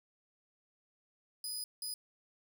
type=tone bursts at uneven times; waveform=20% pulse; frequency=4978 Hz; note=D#8; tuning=in tune; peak=-32 dBFS; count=2; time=1.44-1.64 / 1.82-1.94 s; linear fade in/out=2 ms; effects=none